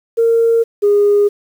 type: tone pair in turn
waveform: sine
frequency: 460 / 409.7 Hz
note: A#4 / G#4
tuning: -23 / -24 cents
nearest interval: major second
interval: 201 cents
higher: first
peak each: -8 / -7 dBFS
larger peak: second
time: 0.17-0.64 / 0.82-1.29 s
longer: neither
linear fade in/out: 20 ms
effects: tanh soft clip ceiling -4 dBFS + 7-bit